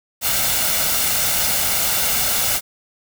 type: noise with comb filter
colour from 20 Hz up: white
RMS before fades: -19 dBFS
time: 0.21-2.61 s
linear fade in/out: 50 ms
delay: 1.4 ms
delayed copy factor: +0.5
effects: none